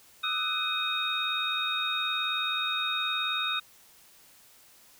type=tone cluster; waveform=sine; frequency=1222 / 1301 / 1492 / 2512 / 3724 Hz; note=D#6 / E6 / F#6 / D#7 / A#7; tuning=-32 / -23 / +14 / +16 / -2 cents; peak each=-37 / -35 / -36 / -34 / -30 dBFS; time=0.23-3.6 s; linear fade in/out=10 ms; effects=white hiss -57 dBFS RMS until 4.99 s